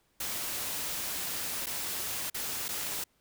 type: noise with dropouts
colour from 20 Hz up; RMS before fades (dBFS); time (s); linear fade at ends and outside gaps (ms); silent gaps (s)
white; -35; 0.2-3.04; 5; 1.66-1.667 / 2.3-2.344 / 2.683-2.688
effects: pink hiss -71 dBFS RMS until 3.2 s